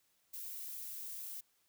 violet noise, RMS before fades -45 dBFS, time 0.33-1.41 s, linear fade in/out 10 ms, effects white hiss -75 dBFS RMS until 1.68 s

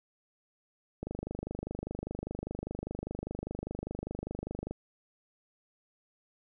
click train, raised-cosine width 2 ms, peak -23 dBFS, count 93, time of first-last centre 1.03-4.71 s, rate 25 Hz, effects none

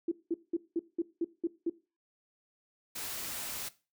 sine tone bursts, 336.4 Hz, E4, 35 cents sharp, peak -27 dBFS, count 8, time 0.08-1.698 s, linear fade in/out 5 ms, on 36 ms, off 190 ms
white noise, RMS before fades -39 dBFS, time 2.95-3.69 s, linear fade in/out 10 ms
effects noise-tail reverb RT60 0.3 s tail -17 dB re dry

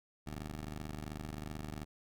15% pulse ring-modulated tone, 75.8 Hz, D#2, 45 cents flat, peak -32 dBFS, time 0.26-1.85 s, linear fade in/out 10 ms, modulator 26.5 Hz, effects none

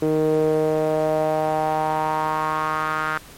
sawtooth tone with band-pass filter sweep, 155.56 Hz, D#3, in tune, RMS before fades -21 dBFS, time 0.02-3.18 s, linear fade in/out 5 ms, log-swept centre 400 to 1400 Hz, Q 3.9, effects pink hiss -44 dBFS RMS until 3.37 s + MP3 64 kbps

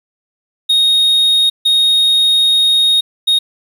triangle tone bursts at uneven times, 3729 Hz, A#7, in tune, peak -7 dBFS, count 3, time 0.69-1.5 / 1.65-3.01 / 3.27-3.39 s, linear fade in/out 10 ms, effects 7-bit

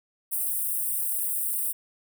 white high-pass noise, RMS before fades -28 dBFS, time 0.31-1.73 s, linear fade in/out 20 ms, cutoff 8400 Hz, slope 96 dB/octave, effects none

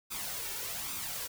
white noise with flanger, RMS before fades -38 dBFS, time 0.1-1.28 s, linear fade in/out 20 ms, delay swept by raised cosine 0.82 to 2.22 ms, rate 1.2 Hz, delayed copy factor +0.6, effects none

